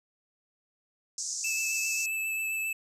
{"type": "band-pass noise", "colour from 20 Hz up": "white", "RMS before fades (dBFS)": -35, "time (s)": [1.18, 2.06], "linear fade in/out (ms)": 2, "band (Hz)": [5400, 7400], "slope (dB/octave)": 48}
{"type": "tone with vibrato", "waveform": "square", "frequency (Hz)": 2624, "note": "E7", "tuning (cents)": -9, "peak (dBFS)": -30, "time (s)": [1.44, 2.73], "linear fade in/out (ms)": 5, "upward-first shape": "triangle", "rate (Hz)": 7.5, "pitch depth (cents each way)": 16}
{"effects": []}